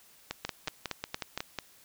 two click trains, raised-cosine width 0.2 ms, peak -16 / -15 dBFS, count 8 / 5, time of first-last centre 0.31-1.587 / 0.45-1.376 s, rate 5.48 / 4.32 Hz, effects white hiss -59 dBFS RMS until 1.84 s

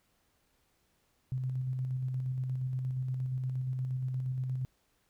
sine tone with tremolo, 129 Hz, C3, 24 cents flat, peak -30 dBFS, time 1.32-4.65 s, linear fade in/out 0 ms, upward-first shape square, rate 8.5 Hz, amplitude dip 25%, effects pink hiss -73 dBFS RMS until 5.09 s

